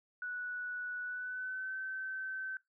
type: tone with pitch glide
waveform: sine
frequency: 1475 to 1537.6 Hz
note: F#6 to G6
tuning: -6 to -34 cents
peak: -37 dBFS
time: 0.22-2.57 s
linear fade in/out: 2 ms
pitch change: +72 cents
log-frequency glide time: 1.03-1.76 s
effects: noise-tail reverb RT60 0.2 s tail -21 dB re dry